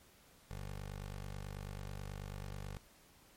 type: tone with notch filter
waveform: 15% pulse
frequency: 49.2 Hz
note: G1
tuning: 7 cents sharp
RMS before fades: -45 dBFS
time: 0.51-2.77 s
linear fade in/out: 0 ms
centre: 270 Hz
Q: 1.5
effects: pink hiss -64 dBFS RMS until 3.36 s + MP3 64 kbps